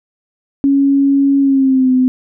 sine tone with pitch glide, 277.2 to 255.7 Hz, C#4 to C4, 0 to -40 cents, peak -8 dBFS, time 0.64-2.08 s, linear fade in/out 0 ms, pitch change -140 cents, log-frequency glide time 1.4-1.92 s, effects none

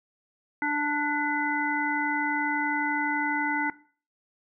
harmonic tone with a mistuned harmonic, 294.7 Hz, D4, 6 cents sharp, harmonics 1 / 3 / 5 / 7, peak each -30 / -30 / -30 / -30 dBFS, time 0.62-3.7 s, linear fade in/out 2 ms, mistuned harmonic 7, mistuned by -39 cents, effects noise-tail reverb RT60 0.4 s tail -17 dB re dry

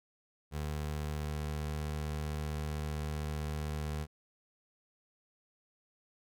25% pulse tone with pitch glide, 75 to 75.57 Hz, D2 to D#2, +37 to -50 cents, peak -31 dBFS, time 0.51-4.07 s, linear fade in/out 50 ms, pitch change +13 cents, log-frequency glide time 1.14-1.84 s, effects none

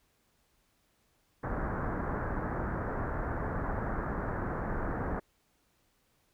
pink low-pass noise, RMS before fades -34 dBFS, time 1.43-5.2 s, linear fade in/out 10 ms, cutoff 1700 Hz, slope 48 dB/octave, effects pink hiss -72 dBFS RMS until 6.33 s

